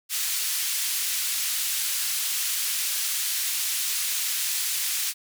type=band-pass noise; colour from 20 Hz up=white; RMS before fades=-27 dBFS; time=0.09-5.14 s; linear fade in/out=50 ms; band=2200 to 15000 Hz; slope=12 dB/octave; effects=none